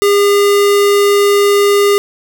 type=tone; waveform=square; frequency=405.2 Hz; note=G#4; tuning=43 cents flat; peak=-8 dBFS; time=0.02-1.98 s; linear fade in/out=0 ms; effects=none